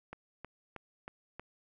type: click train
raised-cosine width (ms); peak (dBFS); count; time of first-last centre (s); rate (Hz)
0.5; -28; 5; 0.13-1.396; 3.16
effects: none